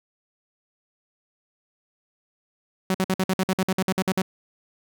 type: tone bursts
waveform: sawtooth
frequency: 188 Hz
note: F#3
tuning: 28 cents sharp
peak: -16 dBFS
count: 14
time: 2.9-4.219 s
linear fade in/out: 2 ms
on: 45 ms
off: 53 ms
effects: none